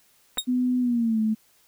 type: clicks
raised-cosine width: 0.5 ms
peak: -20 dBFS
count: 2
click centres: 0.373 / 0.377 s
type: tone with exponential decay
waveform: sawtooth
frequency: 3738 Hz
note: A#7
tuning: 4 cents sharp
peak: -16 dBFS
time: 0.38-0.45 s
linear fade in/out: 5 ms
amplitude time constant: 15 ms
type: tone with pitch glide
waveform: sine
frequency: 250.4 to 218 Hz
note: B3 to A3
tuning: +24 to -16 cents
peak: -20 dBFS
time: 0.47-1.35 s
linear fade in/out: 20 ms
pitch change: -240 cents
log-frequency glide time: 0.8-1.2 s
effects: white hiss -61 dBFS RMS until 1.67 s